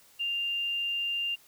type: tone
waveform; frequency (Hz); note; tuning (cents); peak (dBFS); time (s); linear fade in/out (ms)
sine; 2794; F7; 0; -28; 0.19-1.36; 20
effects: white hiss -59 dBFS RMS until 1.47 s